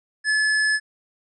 sine tone with hard clipping, 1720 Hz, A6, 40 cents flat, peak -19 dBFS, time 0.24-0.8 s, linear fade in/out 50 ms, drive 18 dB, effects resampled to 22050 Hz

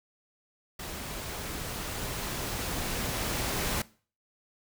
pink noise with level ramp, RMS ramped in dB -39 to -30 dBFS, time 0.79-3.82 s, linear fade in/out 5 ms, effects noise-tail reverb RT60 0.4 s tail -20 dB re dry

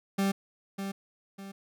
40% pulse tone with echo, 196 Hz, G3, in tune, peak -24 dBFS, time 0.18-0.32 s, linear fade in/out 10 ms, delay 600 ms, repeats 2, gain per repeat -8 dB, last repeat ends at 1.52 s, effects none

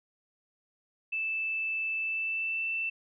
sine tone with pitch glide, 2637 to 2666 Hz, E7 to E7, 0 to +19 cents, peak -29 dBFS, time 1.12-2.9 s, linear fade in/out 10 ms, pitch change +19 cents, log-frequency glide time 1.99-2.68 s, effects none

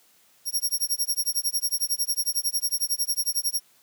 15% pulse tone with tremolo, 5588 Hz, F8, in tune, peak -15 dBFS, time 0.45-3.61 s, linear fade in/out 50 ms, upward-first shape sine, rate 11 Hz, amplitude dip 100%, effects white hiss -60 dBFS RMS until 3.82 s + high-pass 100 Hz 12 dB/octave

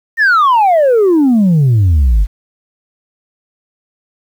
sine exponential sweep, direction down, 1864.7 to 45.22 Hz, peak -4 dBFS, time 0.17-2.27 s, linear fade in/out 50 ms, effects tanh soft clip ceiling -5 dBFS + 7-bit

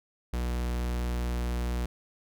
45% pulse tone, 60.3 Hz, B1, 41 cents flat, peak -28 dBFS, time 0.33-1.86 s, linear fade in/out 5 ms, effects none

